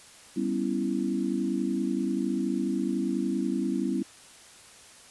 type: chord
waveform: sine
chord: C# half-diminished seventh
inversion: second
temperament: equal with one note detuned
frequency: 196 / 246.9 / 277.2 / 331.3 Hz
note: G3 / B3 / C#4 / E4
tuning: 0 / 0 / 0 / +9 cents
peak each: -31 dBFS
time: 0.36-4.03 s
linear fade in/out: 10 ms
effects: white hiss -51 dBFS RMS until 5.1 s + resampled to 24000 Hz